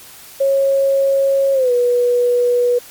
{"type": "tone with pitch glide", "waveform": "sine", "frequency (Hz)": [547, 487.3], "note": ["C#5", "B4"], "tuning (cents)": [-23, -23], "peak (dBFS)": -11, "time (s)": [0.4, 2.79], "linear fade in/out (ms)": 10, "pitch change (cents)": -200, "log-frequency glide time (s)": [1.53, 1.72], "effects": ["white hiss -39 dBFS RMS until 2.9 s", "MP3 96 kbps"]}